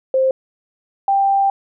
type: tone pair in turn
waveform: sine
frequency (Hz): 526 / 788.1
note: C5 / G5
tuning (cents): +9 / +9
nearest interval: perfect fifth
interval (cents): 700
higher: second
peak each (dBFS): -12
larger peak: neither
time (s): 0.14-0.31 / 1.08-1.5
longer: second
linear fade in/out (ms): 2
effects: none